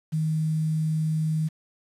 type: tone with quantisation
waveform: sine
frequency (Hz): 157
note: D#3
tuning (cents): +16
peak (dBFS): -22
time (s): 0.12-1.49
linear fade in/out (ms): 20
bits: 8
effects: resampled to 32000 Hz

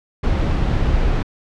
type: noise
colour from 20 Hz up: brown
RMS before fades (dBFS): -17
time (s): 0.23-1.23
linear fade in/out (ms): 10
effects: low-pass 4000 Hz 12 dB/octave

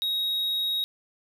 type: tone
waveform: triangle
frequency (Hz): 3785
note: A#7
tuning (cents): +26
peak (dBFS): -23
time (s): 0.02-0.84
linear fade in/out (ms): 0
effects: none

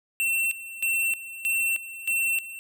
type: tone with tremolo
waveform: square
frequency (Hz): 2703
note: E7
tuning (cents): +43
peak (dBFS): -23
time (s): 0.2-2.59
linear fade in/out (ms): 0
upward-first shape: square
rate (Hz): 1.6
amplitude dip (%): 80
effects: none

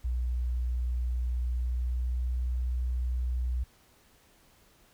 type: tone with pitch glide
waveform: sine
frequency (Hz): 61 to 61.82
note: B1 to B1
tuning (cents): -21 to +2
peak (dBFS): -27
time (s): 0.04-3.64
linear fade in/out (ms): 10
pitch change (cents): +23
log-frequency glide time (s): 1.53-2.28
effects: pink hiss -62 dBFS RMS until 4.93 s

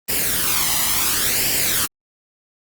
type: noise with flanger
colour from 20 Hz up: white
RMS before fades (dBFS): -19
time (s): 0.08-1.87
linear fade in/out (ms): 20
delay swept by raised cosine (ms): 0.39 to 1.01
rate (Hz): 0.71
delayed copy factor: +0.6
effects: Opus 24 kbps

